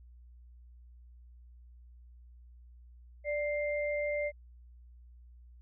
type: tone pair together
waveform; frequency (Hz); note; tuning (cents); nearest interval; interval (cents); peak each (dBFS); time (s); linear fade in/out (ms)
sine; 588.7 / 2098; D5 / C7; +4 / +4; octave + minor seventh; 2200; -31 / -37; 3.24-4.32; 50
effects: added 60 Hz sine -52 dBFS peak until 5.61 s